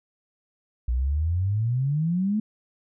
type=exponential sweep; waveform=sine; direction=up; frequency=58.2 to 220 Hz; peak=-21 dBFS; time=0.88-2.4 s; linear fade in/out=5 ms; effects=none